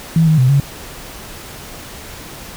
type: tone with pitch steps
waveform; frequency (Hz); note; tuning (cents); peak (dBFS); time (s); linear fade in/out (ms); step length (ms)
sine; 163.2 / 157.2 / 128 / 139.8; E3 / D#3 / C3 / C#3; -17 / +18 / -38 / +15; -8; 0.16-0.6; 2; 110
effects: pink hiss -33 dBFS RMS until 2.56 s